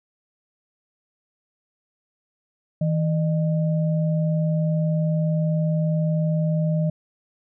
sine tone pair together, 160.8 / 607.1 Hz, E3 / D#5, -43 / -43 cents, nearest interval octave + major seventh, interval 2300 cents, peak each -19 / -29 dBFS, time 2.81-6.9 s, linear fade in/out 5 ms, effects none

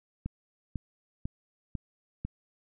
click train, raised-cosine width 5 ms, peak -21 dBFS, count 5, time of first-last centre 0.26-2.25 s, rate 2.01 Hz, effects none

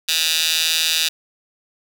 15% pulse tone with high-pass filter, 161.3 Hz, E3, 37 cents flat, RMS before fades -19 dBFS, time 0.08-1.09 s, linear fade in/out 10 ms, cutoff 3500 Hz, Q 2.2, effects none

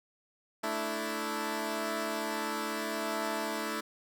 10% pulse chord, A suspended fourth, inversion none, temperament equal, 220 / 293.7 / 329.6 Hz, A3 / D4 / E4, 0 / 0 / 0 cents, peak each -28 / -30 / -28 dBFS, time 0.63-3.81 s, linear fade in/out 10 ms, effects none

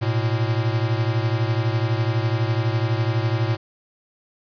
square beating tone pair, 110 / 122 Hz, A2 / B2, 0 / -21 cents, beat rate 12 Hz, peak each -22 / -24 dBFS, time 0.01-3.57 s, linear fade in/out 20 ms, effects resampled to 11025 Hz + 8-bit

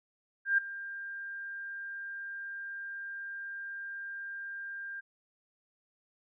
sine tone with ADSR envelope, 1596 Hz, G6, 31 cents sharp, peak -21 dBFS, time 0.45-5.01 s, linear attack 130 ms, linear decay 7 ms, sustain -17 dB, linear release 17 ms, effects none

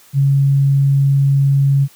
sine tone, 138.59 Hz, C#3, in tune, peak -9 dBFS, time 0.13-1.88 s, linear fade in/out 50 ms, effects white hiss -47 dBFS RMS until 1.95 s + high-pass 80 Hz 12 dB/octave

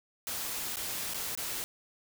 white noise with dropouts, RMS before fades -36 dBFS, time 0.27-1.64 s, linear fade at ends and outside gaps 0 ms, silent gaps 0.758-0.769 / 1.136-1.144 / 1.351-1.375 s, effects none

